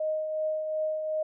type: tone with tremolo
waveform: sine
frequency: 622.3 Hz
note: D#5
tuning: in tune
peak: -25 dBFS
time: 0-1.23 s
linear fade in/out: 5 ms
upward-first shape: triangle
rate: 2.7 Hz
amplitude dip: 45%
effects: none